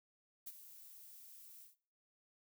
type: noise with ADSR envelope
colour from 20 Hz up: violet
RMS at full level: -45 dBFS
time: 0.46-1.76 s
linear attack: 16 ms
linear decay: 36 ms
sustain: -12 dB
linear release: 150 ms
effects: noise-tail reverb RT60 0.5 s tail -21 dB re dry